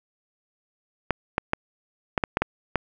clicks, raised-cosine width 0.5 ms, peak -6 dBFS, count 8, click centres 1.107 / 1.381 / 1.534 / 2.178 / 2.238 / 2.371 / 2.42 / 2.757 s, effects none

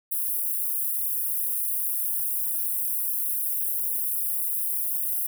white high-pass noise, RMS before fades -27 dBFS, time 0.11-5.27 s, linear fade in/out 10 ms, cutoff 10000 Hz, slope 48 dB/octave, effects none

